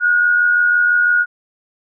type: tone pair together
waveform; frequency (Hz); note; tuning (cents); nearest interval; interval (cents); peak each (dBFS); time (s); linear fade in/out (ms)
sine; 1447 / 1533; F#6 / G6; -39 / -39; minor second; 100; -11 / -21; 0-1.26; 50
effects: none